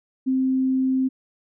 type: tone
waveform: sine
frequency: 261.6 Hz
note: C4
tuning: in tune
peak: -18 dBFS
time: 0.26-1.09 s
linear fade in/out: 20 ms
effects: none